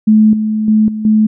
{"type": "tone with level steps", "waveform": "sine", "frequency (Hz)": 215.8, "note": "A3", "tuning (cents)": -33, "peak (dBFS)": [-4, -12, -6, -17, -6], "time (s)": [0.07, 1.27], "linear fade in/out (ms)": 10, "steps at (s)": [0.33, 0.68, 0.88, 1.05], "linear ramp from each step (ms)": 2, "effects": []}